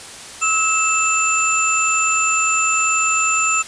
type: tone cluster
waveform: sine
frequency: 1299 / 2651 / 7170 Hz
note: E6 / E7 / A8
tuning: -26 / +9 / +32 cents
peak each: -19 dBFS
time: 0.41-3.63 s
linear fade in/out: 20 ms
effects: white hiss -35 dBFS RMS until 3.67 s + resampled to 22050 Hz